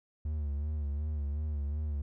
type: tone with vibrato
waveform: triangle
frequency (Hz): 73.8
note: D2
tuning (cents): +9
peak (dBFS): -29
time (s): 0.25-2.02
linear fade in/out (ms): 5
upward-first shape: sine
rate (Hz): 2.7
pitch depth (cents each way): 71
effects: none